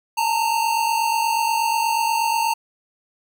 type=tone pair together; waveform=square; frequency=868.7 / 917 Hz; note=A5 / A#5; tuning=-22 / -29 cents; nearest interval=minor second; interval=93 cents; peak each=-25 / -20 dBFS; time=0.17-2.54 s; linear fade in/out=10 ms; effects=none